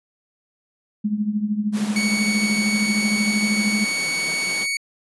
sine tone with tremolo, 210 Hz, G#3, 19 cents sharp, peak -16 dBFS, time 1.04-3.85 s, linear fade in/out 10 ms, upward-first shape triangle, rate 13 Hz, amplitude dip 80%
pink high-pass noise, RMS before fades -33 dBFS, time 1.72-4.67 s, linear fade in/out 50 ms, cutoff 150 Hz, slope 48 dB/octave
sawtooth tone, 2233 Hz, C#7, 12 cents sharp, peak -18 dBFS, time 1.96-4.77 s, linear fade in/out 2 ms
effects resampled to 24000 Hz

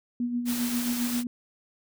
sine tone with tremolo, 241.7 Hz, B3, 37 cents flat, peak -24 dBFS, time 0.2-1.27 s, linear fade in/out 2 ms, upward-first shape sine, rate 7.5 Hz, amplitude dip 50%
white noise, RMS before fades -34 dBFS, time 0.45-1.24 s, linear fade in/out 50 ms
effects none

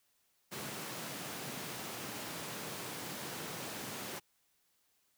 pink high-pass noise, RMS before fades -43 dBFS, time 0.51-4.2 s, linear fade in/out 20 ms, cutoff 130 Hz, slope 24 dB/octave, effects white hiss -75 dBFS RMS until 5.17 s

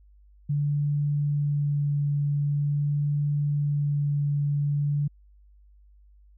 sine tone with vibrato, 145 Hz, D3, 22 cents flat, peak -22 dBFS, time 0.49-5.08 s, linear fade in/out 10 ms, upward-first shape sine, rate 0.45 Hz, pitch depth 9 cents each way, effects added 50 Hz sine -52 dBFS peak until 6.37 s

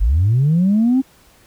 sine linear sweep, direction up, 43.4 to 270.5 Hz, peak -10 dBFS, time 0-1.02 s, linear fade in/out 20 ms, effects tanh soft clip ceiling -8 dBFS + pink hiss -51 dBFS RMS until 1.46 s

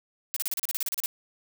blue noise bursts, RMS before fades -29 dBFS, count 13, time 0.34-1.06 s, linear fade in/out 0 ms, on 24 ms, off 34 ms, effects none

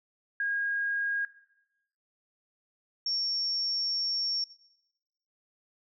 sine tone pair in turn, 1632 / 5489 Hz, G#6 / F8, -31 / -31 cents, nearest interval octave + major sixth, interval 2100 cents, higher second, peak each -27 / -28 dBFS, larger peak first, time 0.4-1.25 / 3.06-4.44 s, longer second, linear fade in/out 2 ms, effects noise-tail reverb RT60 0.9 s tail -18 dB re dry

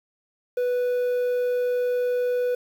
triangle tone with quantisation, 493.9 Hz, B4, in tune, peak -19 dBFS, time 0.57-2.55 s, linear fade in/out 5 ms, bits 8, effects none

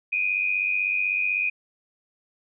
sine tone pair together, 2393 / 2489 Hz, D7 / D#7, +32 / 0 cents, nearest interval minor second, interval 68 cents, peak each -27 / -23 dBFS, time 0.12-1.5 s, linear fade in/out 10 ms, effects none

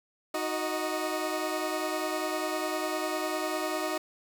20% pulse tone cluster, 314 / 368.8 / 618 Hz, D#4 / F#4 / D#5, +16 / -6 / -12 cents, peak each -29 dBFS, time 0.34-3.98 s, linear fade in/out 5 ms, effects 9-bit

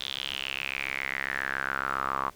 sawtooth tone with band-pass filter sweep, 67.3 Hz, C2, 49 cents sharp, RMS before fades -32 dBFS, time 0-2.3 s, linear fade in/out 10 ms, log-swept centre 3600 to 1100 Hz, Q 6.3, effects pink hiss -56 dBFS RMS until 2.35 s

